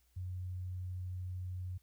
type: tone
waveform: sine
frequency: 91.3 Hz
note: F#2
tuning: 23 cents flat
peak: -38 dBFS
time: 0.16-1.78 s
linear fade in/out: 10 ms
effects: added 60 Hz sine -70 dBFS peak until 1.82 s + white hiss -75 dBFS RMS until 1.82 s